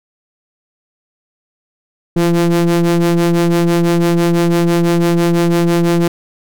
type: ring-modulated tone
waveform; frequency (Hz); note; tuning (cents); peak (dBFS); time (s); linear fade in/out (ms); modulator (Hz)
square; 86; F2; -26; -8; 2.16-6.08; 5; 255
effects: none